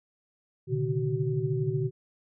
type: tone cluster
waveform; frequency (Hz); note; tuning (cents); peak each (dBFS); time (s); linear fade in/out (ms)
sine; 120.5 / 137.2 / 150 / 377.5; B2 / C#3 / D3 / F#4; -42 / -17 / +37 / +35; -31; 0.67-1.91; 50
effects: none